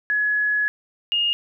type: tone pair in turn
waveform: sine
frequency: 1691 / 2844 Hz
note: G#6 / F7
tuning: +31 / +31 cents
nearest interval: major sixth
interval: 900 cents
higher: second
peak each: -18 dBFS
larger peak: neither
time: 0.1-0.68 / 1.12-1.33 s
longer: first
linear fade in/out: 0 ms
effects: none